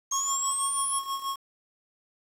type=exponential sweep; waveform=sine; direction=up; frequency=6440 to 10460 Hz; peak=-27 dBFS; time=0.11-0.99 s; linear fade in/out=5 ms
type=tone with tremolo; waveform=square; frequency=1092 Hz; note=C#6; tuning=26 cents flat; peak=-28 dBFS; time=0.12-1.36 s; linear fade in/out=5 ms; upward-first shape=sine; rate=6.2 Hz; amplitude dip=70%
effects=resampled to 32000 Hz + 8-bit

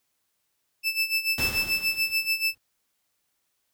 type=tone with tremolo; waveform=30% pulse; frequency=2637 Hz; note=E7; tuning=in tune; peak=-18 dBFS; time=0.83-2.55 s; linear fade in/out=50 ms; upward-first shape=sine; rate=6.9 Hz; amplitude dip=80%
type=noise with exponential decay; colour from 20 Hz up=pink; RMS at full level=-30 dBFS; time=1.38-2.58 s; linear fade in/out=2 ms; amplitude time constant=260 ms
effects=white hiss -75 dBFS RMS until 3.73 s

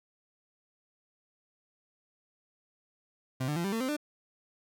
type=tone with pitch steps; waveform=30% pulse; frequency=129.7 / 148.99 / 171.14 / 196.59 / 225.8 / 259.4 / 298 Hz; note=C3 / D3 / F3 / G3 / A3 / C4 / D4; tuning=-15 / +25 / -35 / +5 / +45 / -15 / +25 cents; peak=-27 dBFS; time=3.4-3.967 s; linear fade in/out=10 ms; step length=81 ms; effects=none

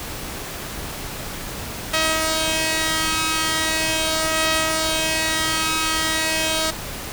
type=tone pair together; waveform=5% pulse; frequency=318.2 / 636 Hz; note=D#4 / D#5; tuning=+39 / +38 cents; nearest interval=octave; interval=1199 cents; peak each=-11 dBFS; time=1.93-6.71 s; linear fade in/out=10 ms; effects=pink hiss -31 dBFS RMS until 7.12 s

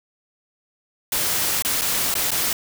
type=noise with dropouts; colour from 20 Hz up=white; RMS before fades=-22 dBFS; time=1.12-2.53 s; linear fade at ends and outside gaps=2 ms; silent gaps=1.623-1.648 / 1.812-1.817 / 2.141-2.152 / 2.307-2.316 s; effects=none

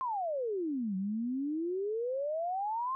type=exponential two-way sweep; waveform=sine; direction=down then up; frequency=1074 to 185 to 1074 Hz; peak=-31 dBFS; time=0.01-2.95 s; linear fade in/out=0 ms; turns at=0.96 s; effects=none

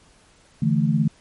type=chord; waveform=sine; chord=D suspended second; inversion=none; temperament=equal; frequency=146.83 / 164.81 / 220 Hz; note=D3 / E3 / A3; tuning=0 / 0 / 0 cents; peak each=-21 dBFS; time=0.62-1.08 s; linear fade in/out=5 ms; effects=pink hiss -55 dBFS RMS until 1.2 s + MP3 48 kbps

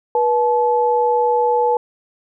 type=tone pair together; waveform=sine; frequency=484.4 / 863.1 Hz; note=B4 / A5; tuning=-34 / -34 cents; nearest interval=minor seventh; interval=1000 cents; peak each=-16 dBFS; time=0.15-1.77 s; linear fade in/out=2 ms; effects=none

